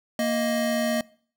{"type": "tone pair together", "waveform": "square", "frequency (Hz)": [233.1, 625], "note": ["A#3", "D#5"], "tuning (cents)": [0, 8], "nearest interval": "octave + perfect fourth", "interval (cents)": 1708, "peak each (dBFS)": -26, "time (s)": [0.19, 1.01], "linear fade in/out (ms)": 2, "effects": ["noise-tail reverb RT60 0.5 s tail -23 dB re dry"]}